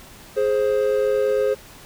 triangle tone pair together, 418.3 / 527 Hz, G#4 / C5, +12 / +12 cents, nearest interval major third, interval 400 cents, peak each -18 dBFS, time 0.36-1.55 s, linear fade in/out 20 ms, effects pink hiss -44 dBFS RMS until 1.85 s

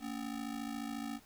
square ring-modulated tone, 255 Hz, C4, 44 cents flat, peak -36 dBFS, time 0-1.2 s, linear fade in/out 50 ms, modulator 27.1 Hz, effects pink hiss -61 dBFS RMS until 1.25 s

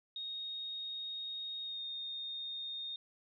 sine tone with pitch glide, 3729 to 3682 Hz, A#7 to A#7, 0 to -22 cents, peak -39 dBFS, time 0.16-2.96 s, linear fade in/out 2 ms, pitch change -22 cents, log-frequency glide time 1.62-1.82 s, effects none

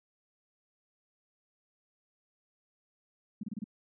sine tone bursts, 210 Hz, G#3, 19 cents sharp, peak -34 dBFS, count 5, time 3.41-3.642 s, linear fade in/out 5 ms, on 24 ms, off 28 ms, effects none

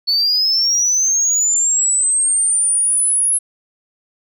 sine linear sweep, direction up, 4410 to 10650 Hz, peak -11 dBFS, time 0.07-3.39 s, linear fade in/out 20 ms, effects tanh soft clip ceiling -10 dBFS

